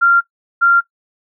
sine tone pair in turn, 1386 / 1386 Hz, F6 / F6, -14 / -14 cents, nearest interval unison, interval 0 cents, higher neither, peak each -7 dBFS, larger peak neither, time 0.01-0.21 / 0.61-0.81 s, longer neither, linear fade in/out 20 ms, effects noise-tail reverb RT60 0.1 s tail -20 dB re dry

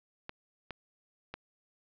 clicks, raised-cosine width 0.3 ms, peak -23 dBFS, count 3, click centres 0.294 / 0.707 / 1.34 s, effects low-pass 4000 Hz 12 dB/octave

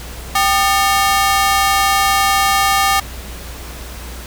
sawtooth ring-modulated tone, 1000 Hz, B5, 21 cents sharp, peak -5 dBFS, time 0.35-3 s, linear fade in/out 5 ms, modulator 216 Hz, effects added 60 Hz sine -30 dBFS peak until 4.26 s + pink hiss -33 dBFS RMS until 4.26 s

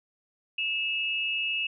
sine tone pair together, 2631 / 2859 Hz, E7 / F7, -4 / +40 cents, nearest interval minor second, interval 144 cents, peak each -28 / -31 dBFS, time 0.58-1.67 s, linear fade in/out 5 ms, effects none

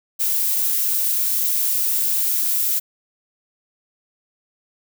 violet noise, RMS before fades -20 dBFS, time 0.19-2.8 s, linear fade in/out 20 ms, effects none

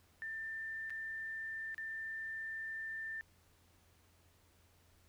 sine tone with dropouts, 1787 Hz, A6, 26 cents sharp, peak -40 dBFS, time 0.22-3.21 s, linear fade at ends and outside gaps 0 ms, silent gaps 0.897-0.904 / 1.745-1.78 s, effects added 86 Hz sine -70 dBFS peak until 5.08 s + pink hiss -70 dBFS RMS until 5.08 s

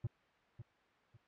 triangle tone with echo, 115.7 Hz, A#2, 13 cents flat, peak -32 dBFS, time 0.04-0.07 s, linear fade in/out 5 ms, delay 550 ms, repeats 2, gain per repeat -11 dB, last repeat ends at 1.17 s, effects white hiss -69 dBFS RMS until 1.27 s + low-pass 2000 Hz 12 dB/octave

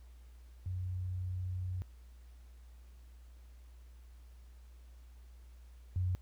sine tone pair in turn, 91.7 / 91.25 Hz, F#2 / F#2, -15 / -24 cents, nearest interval unison, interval 9 cents, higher first, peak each -35 / -30 dBFS, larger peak second, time 0.66-1.82 / 5.96-6.15 s, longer first, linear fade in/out 0 ms, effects added 60 Hz sine -52 dBFS peak until 6.21 s + pink hiss -70 dBFS RMS until 6.21 s

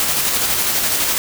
white noise with tremolo, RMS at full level -17 dBFS, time 0-1.18 s, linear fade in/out 0 ms, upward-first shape square, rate 12 Hz, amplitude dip 25%, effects none

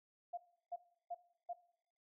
sine tone bursts, 699 Hz, F5, 1 cent sharp, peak -40 dBFS, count 4, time 0.33-1.534 s, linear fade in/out 10 ms, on 46 ms, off 340 ms, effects noise-tail reverb RT60 0.7 s tail -17 dB re dry

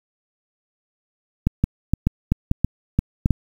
clicks, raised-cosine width 5 ms, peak -4 dBFS, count 10, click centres 1.47 / 1.64 / 1.936 / 2.07 / 2.32 / 2.514 / 2.646 / 2.99 / 3.259 / 3.307 s, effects 7-bit

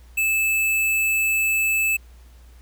square tone, 2620 Hz, E7, 11 cents flat, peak -19 dBFS, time 0.17-1.97 s, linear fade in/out 10 ms, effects added 60 Hz sine -44 dBFS peak until 2.61 s + pink hiss -57 dBFS RMS until 2.61 s

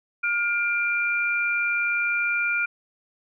sine tone pair together, 1418 / 2377 Hz, F6 / D7, +26 / +20 cents, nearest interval major sixth, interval 894 cents, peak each -24 dBFS, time 0.23-2.66 s, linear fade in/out 10 ms, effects none

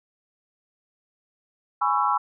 sine chord, C# minor seventh, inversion second, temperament just, 831.5 / 997.9 / 1108.7 / 1330.5 Hz, G#5 / B5 / C#6 / E6, +2 / +18 / 0 / +16 cents, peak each -25 dBFS, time 1.81-2.18 s, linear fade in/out 10 ms, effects none

